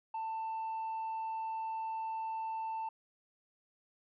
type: tone with tanh clipping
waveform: sine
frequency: 890 Hz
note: A5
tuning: 20 cents sharp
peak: -36 dBFS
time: 0.14-2.89 s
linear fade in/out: 5 ms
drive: 1 dB
effects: none